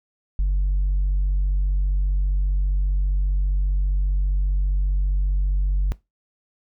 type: tone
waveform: sine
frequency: 47.5 Hz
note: F#1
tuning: 46 cents sharp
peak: -15 dBFS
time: 0.39-5.92 s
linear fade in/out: 0 ms
effects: noise-tail reverb RT60 0.2 s tail -21 dB re dry + tanh soft clip ceiling -16 dBFS